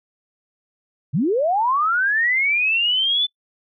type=linear sweep; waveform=sine; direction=up; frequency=115.1 to 3520 Hz; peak=-16 dBFS; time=1.13-3.27 s; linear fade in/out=20 ms; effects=noise-tail reverb RT60 0.1 s tail -25 dB re dry